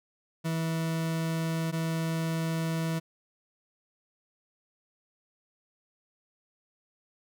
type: tone pair in turn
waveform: 40% pulse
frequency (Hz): 162.9 / 162.9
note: E3 / E3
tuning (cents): -20 / -20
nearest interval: unison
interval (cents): 0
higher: neither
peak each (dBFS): -27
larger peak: neither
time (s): 0.44-1.72 / 1.72-3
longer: neither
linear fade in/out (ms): 20
effects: none